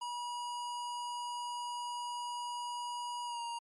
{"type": "tone with pitch glide", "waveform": "square", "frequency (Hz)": [965, 940.8], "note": ["B5", "A#5"], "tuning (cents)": [-40, 16], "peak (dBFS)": -38, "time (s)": [0.01, 3.59], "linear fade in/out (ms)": 10, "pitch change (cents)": -44, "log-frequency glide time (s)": [3.25, 3.41], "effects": ["MP3 48 kbps"]}